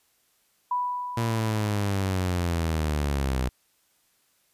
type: tone with exponential decay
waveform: sine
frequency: 987 Hz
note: B5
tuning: 1 cent flat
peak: -22 dBFS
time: 0.71-2.46 s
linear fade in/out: 5 ms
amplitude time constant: 380 ms
type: linear sweep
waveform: sawtooth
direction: down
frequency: 116.9 to 62 Hz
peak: -20 dBFS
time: 1.17-3.49 s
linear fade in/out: 5 ms
effects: white hiss -67 dBFS RMS until 4.53 s + resampled to 32000 Hz